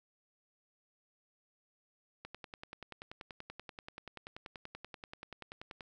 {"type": "click train", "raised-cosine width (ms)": 0.3, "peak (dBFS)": -29, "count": 38, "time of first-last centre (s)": [2.25, 5.808], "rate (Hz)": 10.4, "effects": []}